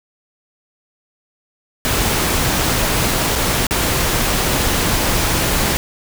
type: noise with dropouts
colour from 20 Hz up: pink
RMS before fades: -17 dBFS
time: 1.85-5.77 s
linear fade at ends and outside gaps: 0 ms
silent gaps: 3.354-3.358 / 3.668-3.709 s
effects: none